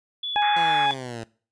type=tone with vibrato; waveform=sine; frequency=3416 Hz; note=G#7; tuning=48 cents sharp; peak=-27 dBFS; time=0.23-0.94 s; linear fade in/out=5 ms; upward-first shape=square; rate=4.6 Hz; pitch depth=9 cents each way
type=harmonic tone; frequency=830.6 Hz; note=G#5; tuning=in tune; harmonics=1 / 2 / 3; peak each=-19 / -28 / -32 dBFS; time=0.36-0.91 s; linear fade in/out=0 ms
type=band-pass noise; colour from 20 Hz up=white; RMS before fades=-33 dBFS; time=0.42-0.86 s; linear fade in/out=0 ms; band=1100 to 2100 Hz; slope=48 dB/octave
type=exponential sweep; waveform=10% pulse; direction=down; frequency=173.2 to 111.1 Hz; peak=-24 dBFS; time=0.56-1.24 s; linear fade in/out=5 ms
effects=noise-tail reverb RT60 0.4 s tail -21 dB re dry + resampled to 22050 Hz